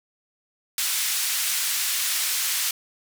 white band-pass noise, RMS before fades -25 dBFS, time 0.78-2.71 s, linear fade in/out 2 ms, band 1700 to 13000 Hz, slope 12 dB/octave, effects none

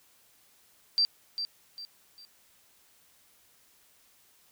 sine tone with echo, 4694 Hz, D8, 2 cents flat, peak -21 dBFS, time 0.98-1.05 s, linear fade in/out 0 ms, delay 400 ms, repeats 3, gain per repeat -9 dB, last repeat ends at 2.25 s, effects white hiss -63 dBFS RMS until 4.51 s

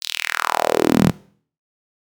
sawtooth tone with high-pass filter sweep, 40.06 Hz, E1, 49 cents flat, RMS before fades -19 dBFS, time 0.01-1.11 s, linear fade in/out 20 ms, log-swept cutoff 4400 to 150 Hz, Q 3.2, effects noise-tail reverb RT60 0.5 s tail -19 dB re dry

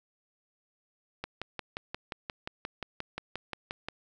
click train, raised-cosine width 0.3 ms, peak -19 dBFS, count 16, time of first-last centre 1.24-3.886 s, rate 5.67 Hz, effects none

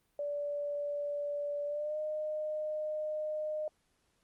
sine tone with pitch glide, 580 to 612.7 Hz, D5 to D#5, -22 to -27 cents, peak -33 dBFS, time 0.19-3.68 s, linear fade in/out 2 ms, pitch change +95 cents, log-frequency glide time 1.66-1.98 s, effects pink hiss -75 dBFS RMS until 4.23 s + Opus 32 kbps

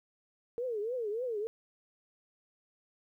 sine tone with vibrato, 458 Hz, A#4, 31 cents flat, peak -32 dBFS, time 0.58-1.47 s, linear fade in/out 0 ms, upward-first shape triangle, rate 3.4 Hz, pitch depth 230 cents each way, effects 12-bit

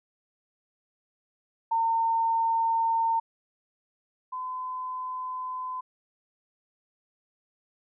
sine tone pair in turn, 910 / 1017.9 Hz, A#5 / C6, -42 / -48 cents, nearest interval major second, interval 194 cents, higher second, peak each -22 / -31 dBFS, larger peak first, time 1.71-3.2 / 4.32-5.81 s, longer neither, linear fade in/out 10 ms, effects none

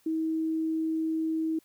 sine tone, 320 Hz, D#4, 49 cents sharp, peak -26 dBFS, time 0.06-1.59 s, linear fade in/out 5 ms, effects white hiss -65 dBFS RMS until 1.64 s

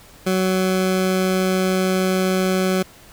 20% pulse tone, 186.8 Hz, F#3, 17 cents sharp, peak -12 dBFS, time 0.26-2.83 s, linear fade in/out 10 ms, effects pink hiss -46 dBFS RMS until 3.12 s

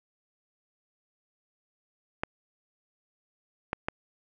clicks, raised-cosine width 0.5 ms, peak -13 dBFS, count 3, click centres 2.235 / 3.731 / 3.885 s, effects none

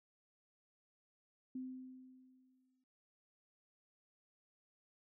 sine tone with exponential decay, 257.7 Hz, C4, 26 cents flat, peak -40 dBFS, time 1.55-2.84 s, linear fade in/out 5 ms, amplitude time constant 280 ms, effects none

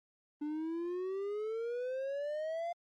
triangle exponential sweep, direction up, 293.7 to 697 Hz, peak -33 dBFS, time 0.41-2.73 s, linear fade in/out 10 ms, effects Opus 24 kbps

